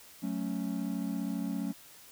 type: chord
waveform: triangle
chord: F# minor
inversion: none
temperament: equal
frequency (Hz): 185 / 220 / 277.2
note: F#3 / A3 / C#4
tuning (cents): 0 / 0 / 0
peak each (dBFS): -34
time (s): 0.22-1.73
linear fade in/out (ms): 20
effects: white hiss -54 dBFS RMS until 2.11 s